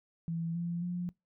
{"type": "tone with pitch steps", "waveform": "sine", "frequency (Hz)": [166.2, 171.47, 176.9], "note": ["E3", "F3", "F3"], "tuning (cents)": [15, -31, 23], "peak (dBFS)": -32, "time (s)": [0.28, 1.09], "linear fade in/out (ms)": 0, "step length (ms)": 270, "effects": ["noise-tail reverb RT60 0.2 s tail -24 dB re dry"]}